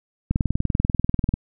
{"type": "click train", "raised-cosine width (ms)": 5, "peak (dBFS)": -8, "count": 22, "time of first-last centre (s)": [0.31, 1.339], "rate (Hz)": 20.4, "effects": []}